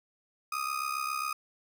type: tone with amplitude modulation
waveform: 35% pulse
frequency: 1244.5 Hz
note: D#6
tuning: in tune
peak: -26 dBFS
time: 0.52-1.33 s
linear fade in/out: 5 ms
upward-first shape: sine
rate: 67.4 Hz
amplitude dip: 75%
effects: none